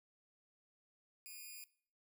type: tone with amplitude modulation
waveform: 5% pulse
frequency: 2454 Hz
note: D#7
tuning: 25 cents flat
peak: -37 dBFS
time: 1.26-1.64 s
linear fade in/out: 0 ms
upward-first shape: sine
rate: 250 Hz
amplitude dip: 65%
effects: noise-tail reverb RT60 0.5 s tail -19 dB re dry